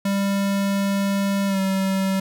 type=tone with pitch glide; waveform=square; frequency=197.9 to 192.16 Hz; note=G3 to G3; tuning=+17 to -34 cents; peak=-20 dBFS; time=0.05-2.2 s; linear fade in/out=5 ms; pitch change=-51 cents; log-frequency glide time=1.47-1.59 s; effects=9-bit